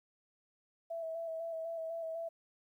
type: tone with vibrato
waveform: sine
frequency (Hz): 657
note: E5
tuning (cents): -6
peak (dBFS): -37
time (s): 0.9-2.29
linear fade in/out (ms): 10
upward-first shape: square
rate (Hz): 4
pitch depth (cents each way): 23
effects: 12-bit